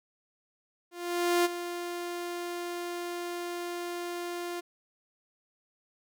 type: tone with ADSR envelope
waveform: sawtooth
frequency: 349.2 Hz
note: F4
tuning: in tune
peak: -18 dBFS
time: 0.91-4.61 s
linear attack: 540 ms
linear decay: 24 ms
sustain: -12 dB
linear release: 16 ms
effects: none